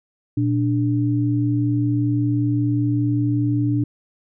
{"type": "tone pair together", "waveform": "sine", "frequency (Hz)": [118.87, 293.7], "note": ["A#2", "D4"], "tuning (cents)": [34, 0], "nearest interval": "octave + major third", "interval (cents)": 1566, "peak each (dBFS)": [-19, -20], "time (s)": [0.37, 3.84], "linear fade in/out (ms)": 5, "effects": []}